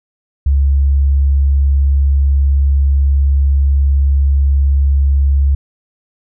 sine tone, 69.3 Hz, C#2, in tune, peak -8 dBFS, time 0.46-5.55 s, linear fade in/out 5 ms, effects none

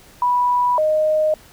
sine tone pair in turn, 982 / 618.6 Hz, B5 / D#5, -10 / -10 cents, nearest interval minor sixth, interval 800 cents, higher first, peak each -14 dBFS, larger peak neither, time 0.22-0.78 / 0.78-1.34 s, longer neither, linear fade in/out 2 ms, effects pink hiss -47 dBFS RMS until 1.52 s

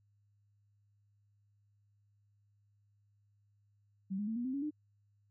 sine tone with pitch steps, 192 / 207 / 223.1 / 240.5 / 259.3 / 279.5 / 301.3 Hz, G3 / G#3 / A3 / B3 / C4 / C#4 / D4, -36 / -5 / +24 / -46 / -15 / +14 / +44 cents, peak -34 dBFS, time 4.1-4.709 s, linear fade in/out 20 ms, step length 87 ms, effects added 102 Hz sine -69 dBFS peak until 5.3 s

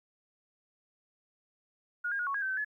sine tone with pitch steps, 1439 / 1620 / 1445 / 1111 / 1640 / 1546 / 1535 / 1708 Hz, F#6 / G#6 / F#6 / C#6 / G#6 / G6 / G6 / G#6, -49 / -43 / -41 / +4 / -22 / -24 / -37 / +48 cents, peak -30 dBFS, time 2.04-2.648 s, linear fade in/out 10 ms, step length 76 ms, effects 12-bit

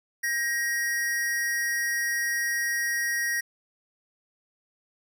square tone pair together, 1608 / 1887.2 Hz, G6 / A#6, +44 / +21 cents, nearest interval minor third, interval 277 cents, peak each -37 / -26 dBFS, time 0.23-3.41 s, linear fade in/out 10 ms, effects none

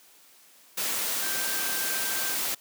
sine tone in noise, 1568 Hz, G6, in tune, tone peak -36 dBFS, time 1.22-2.35 s, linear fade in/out 10 ms, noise white, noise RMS -29 dBFS, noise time 0.77-2.55 s, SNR -10 dB, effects white hiss -56 dBFS RMS until 2.6 s + high-pass 200 Hz 12 dB/octave

